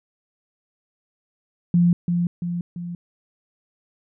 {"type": "tone with echo", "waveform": "sine", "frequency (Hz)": 173.8, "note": "F3", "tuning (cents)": -8, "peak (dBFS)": -13, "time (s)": [1.74, 1.93], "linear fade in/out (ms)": 2, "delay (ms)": 340, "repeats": 3, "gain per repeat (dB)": -5, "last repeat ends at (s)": 2.95, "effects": []}